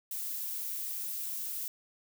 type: noise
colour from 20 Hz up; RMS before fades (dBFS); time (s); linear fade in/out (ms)
violet; -37; 0.11-1.68; 2
effects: none